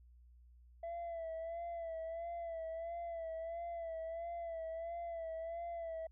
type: tone with vibrato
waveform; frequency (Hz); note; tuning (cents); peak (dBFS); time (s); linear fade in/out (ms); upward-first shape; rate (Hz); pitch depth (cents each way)
sine; 667; E5; +20; -38; 0.83-6.07; 5; sine; 1.5; 48
effects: tanh soft clip ceiling -39 dBFS + added 60 Hz sine -59 dBFS peak until 6.11 s